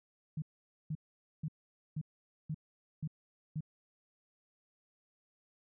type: tone bursts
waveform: sine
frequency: 154.6 Hz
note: D#3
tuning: 11 cents flat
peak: -34 dBFS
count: 7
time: 0.37-3.607 s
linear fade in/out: 5 ms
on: 51 ms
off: 480 ms
effects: none